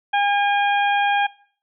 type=harmonic tone; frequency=811 Hz; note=G#5; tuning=41 cents flat; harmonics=1 / 2 / 3 / 4; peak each=-17 / -23 / -27 / -29 dBFS; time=0.13-1.27 s; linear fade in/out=10 ms; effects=noise-tail reverb RT60 0.5 s tail -22 dB re dry